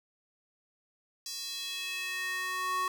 square tone with high-pass filter sweep, 370 Hz, F#4, in tune, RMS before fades -35 dBFS, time 1.26-2.88 s, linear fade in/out 2 ms, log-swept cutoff 5200 to 1000 Hz, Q 2.7, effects none

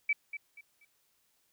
sine tone with echo, 2303 Hz, D7, 34 cents flat, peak -25 dBFS, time 0.09-0.13 s, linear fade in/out 5 ms, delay 240 ms, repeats 3, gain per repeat -11 dB, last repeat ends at 0.85 s, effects white hiss -73 dBFS RMS until 1.52 s

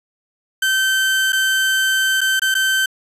30% pulse tone with dropouts, 1546 Hz, G6, 24 cents flat, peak -12 dBFS, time 0.62-2.86 s, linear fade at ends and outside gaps 5 ms, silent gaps 1.323-1.329 / 2.208-2.213 / 2.396-2.418 / 2.543-2.55 s, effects resampled to 32000 Hz

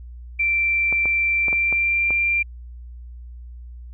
sine tone with pitch glide, 2349 to 2374 Hz, D7 to D7, 0 to +18 cents, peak -17 dBFS, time 0.39-2.43 s, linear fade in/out 10 ms, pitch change +18 cents, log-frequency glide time 1.36-2.14 s
clicks, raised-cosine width 1 ms, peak -17 dBFS, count 6, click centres 0.926 / 1.056 / 1.483 / 1.529 / 1.726 / 2.106 s
effects added 60 Hz sine -35 dBFS peak until 3.93 s

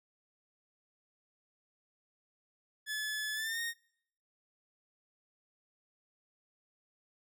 sawtooth tone with pitch glide, 1720 to 1854.1 Hz, A6 to A#6, -40 to -10 cents, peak -31 dBFS, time 2.86-3.74 s, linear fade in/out 50 ms, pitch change +130 cents, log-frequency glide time 3.34-3.6 s, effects noise-tail reverb RT60 0.7 s tail -25 dB re dry

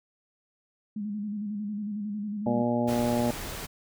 sine tone with vibrato, 207.7 Hz, G#3, in tune, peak -30 dBFS, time 0.96-2.62 s, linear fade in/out 5 ms, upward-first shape square, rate 11 Hz, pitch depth 46 cents each way
harmonic tone, 119.7 Hz, A#2, 46 cents sharp, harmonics 1 / 2 / 3 / 4 / 5 / 6 / 7, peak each -34 / -26 / -35 / -35 / -30 / -39 / -34 dBFS, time 2.46-3.31 s, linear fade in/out 5 ms
pink noise, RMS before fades -37 dBFS, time 2.87-3.67 s, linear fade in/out 20 ms
effects none

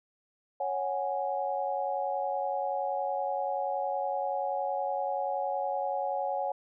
sine chord, C# suspended fourth, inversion none, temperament equal, 554.4 / 740 / 830.6 Hz, C#5 / F#5 / G#5, 0 / 0 / 0 cents, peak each -33 / -33 / -33 dBFS, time 0.6-6.52 s, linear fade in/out 5 ms, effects none

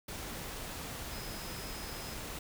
sine tone in noise, 5080 Hz, D#8, 35 cents sharp, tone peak -50 dBFS, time 1.11-2.14 s, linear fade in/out 5 ms, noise pink, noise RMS -42 dBFS, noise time 0.08-2.39 s, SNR -11 dB, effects none

